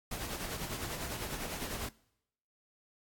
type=noise with tremolo; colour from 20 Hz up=pink; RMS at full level=-38 dBFS; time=0.11-1.89 s; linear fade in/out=5 ms; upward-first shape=sine; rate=10 Hz; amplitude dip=45%; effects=noise-tail reverb RT60 0.8 s tail -22 dB re dry + AAC 64 kbps